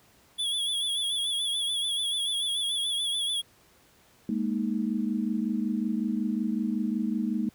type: tone with vibrato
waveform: square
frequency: 3385 Hz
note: G#7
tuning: 32 cents sharp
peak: -27 dBFS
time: 0.38-3.42 s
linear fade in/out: 20 ms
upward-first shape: sine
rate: 6.9 Hz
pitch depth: 59 cents each way
type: chord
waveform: sine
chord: Ab suspended second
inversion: none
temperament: equal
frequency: 207.7 / 233.1 / 311.1 Hz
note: Ab3 / Bb3 / Eb4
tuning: 0 / 0 / 0 cents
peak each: -29 / -29 / -33 dBFS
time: 4.29-7.49 s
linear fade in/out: 2 ms
effects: pink hiss -60 dBFS RMS until 7.54 s + high-pass 60 Hz 12 dB/octave